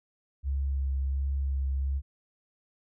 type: tone with vibrato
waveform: sine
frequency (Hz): 68.1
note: C#2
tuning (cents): -30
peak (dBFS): -26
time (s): 0.43-2.02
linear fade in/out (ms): 50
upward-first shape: sine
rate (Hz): 1.4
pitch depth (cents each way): 18
effects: none